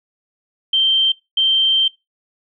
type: tone pair in turn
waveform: sine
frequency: 3136 / 3136 Hz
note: G7 / G7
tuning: 0 / 0 cents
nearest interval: unison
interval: 0 cents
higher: neither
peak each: -12 dBFS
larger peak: neither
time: 0.73-1.12 / 1.37-1.88 s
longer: second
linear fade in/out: 5 ms
effects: noise-tail reverb RT60 0.2 s tail -20 dB re dry